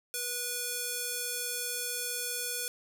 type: tone with band-pass filter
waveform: square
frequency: 487.7 Hz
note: B4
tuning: 22 cents flat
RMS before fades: -35 dBFS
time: 0.14-2.68 s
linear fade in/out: 0 ms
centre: 12000 Hz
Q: 0.76
effects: 10-bit